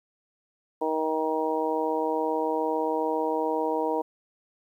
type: harmonic tone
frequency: 157.7 Hz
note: D#3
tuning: 24 cents sharp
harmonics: 2 / 3 / 4 / 5 / 6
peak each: -31 / -28 / -32 / -33 / -30 dBFS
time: 0.81-4.02 s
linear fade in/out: 10 ms
effects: 10-bit